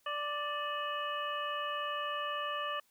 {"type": "harmonic tone with a mistuned harmonic", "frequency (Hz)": 587.3, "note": "D5", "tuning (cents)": 0, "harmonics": [1, 2, 3, 4, 5], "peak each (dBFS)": [-41, -36, -42, -48, -42], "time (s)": [0.06, 2.8], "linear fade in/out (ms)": 5, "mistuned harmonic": 4, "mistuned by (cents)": 140, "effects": ["white hiss -71 dBFS RMS until 2.9 s"]}